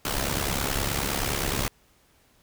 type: noise with amplitude modulation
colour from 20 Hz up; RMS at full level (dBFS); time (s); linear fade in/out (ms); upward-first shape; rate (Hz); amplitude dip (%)
pink; -24; 0.05-1.68; 2; sine; 69.5; 75
effects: pink hiss -62 dBFS RMS until 2.42 s